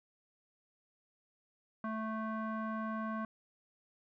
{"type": "tone with low-pass filter", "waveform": "square", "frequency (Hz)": 220, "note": "A3", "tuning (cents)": 0, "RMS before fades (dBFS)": -38, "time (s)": [1.84, 3.25], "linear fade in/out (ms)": 2, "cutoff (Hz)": 1300, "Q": 9.6, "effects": []}